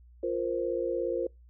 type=chord; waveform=sine; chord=F suspended fourth; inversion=none; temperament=equal; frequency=349.2 / 466.2 / 523.3 Hz; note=F4 / Bb4 / C5; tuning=0 / 0 / 0 cents; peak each=-32 dBFS; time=0.23-1.27 s; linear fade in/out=5 ms; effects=noise-tail reverb RT60 0.2 s tail -25 dB re dry + added 60 Hz sine -52 dBFS peak until 1.49 s